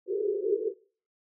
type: band-pass noise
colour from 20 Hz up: white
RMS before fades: -29 dBFS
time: 0.06-0.74 s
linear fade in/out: 50 ms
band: 370 to 450 Hz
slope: 96 dB/octave
effects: noise-tail reverb RT60 0.4 s tail -19 dB re dry